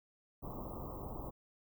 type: band-stop noise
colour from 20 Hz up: pink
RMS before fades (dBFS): -44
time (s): 0.42-1.31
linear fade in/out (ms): 20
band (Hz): 1200 to 16000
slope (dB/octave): 96
effects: none